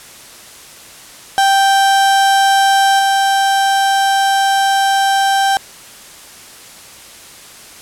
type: tone with level steps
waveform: 35% pulse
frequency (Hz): 784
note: G5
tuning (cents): 0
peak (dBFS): -7 / -9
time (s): 1.38-5.57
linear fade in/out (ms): 0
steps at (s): 2.99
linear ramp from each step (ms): 5
effects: white hiss -37 dBFS RMS until 7.81 s + low-pass 11000 Hz 12 dB/octave